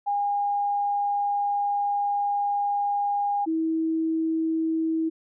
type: tone pair in turn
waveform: sine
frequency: 813 / 322.6 Hz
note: G#5 / E4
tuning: -37 / -37 cents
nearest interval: octave + major third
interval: 1600 cents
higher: first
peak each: -22 dBFS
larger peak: neither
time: 0.06-3.46 / 3.46-5.1 s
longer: first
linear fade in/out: 20 ms
effects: none